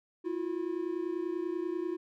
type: tone pair together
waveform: triangle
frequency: 329.1 / 359.3 Hz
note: E4 / F4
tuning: -3 / +49 cents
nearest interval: major second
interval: 152 cents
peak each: -33 / -32 dBFS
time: 0.24-1.97 s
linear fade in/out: 20 ms
effects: none